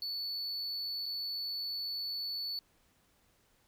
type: tone with dropouts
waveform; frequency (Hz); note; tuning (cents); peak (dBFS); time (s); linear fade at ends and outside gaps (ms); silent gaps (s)
triangle; 4454; C#8; +7; -34; 0.02-2.59; 1; 1.058-1.062
effects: pink hiss -70 dBFS RMS until 3.67 s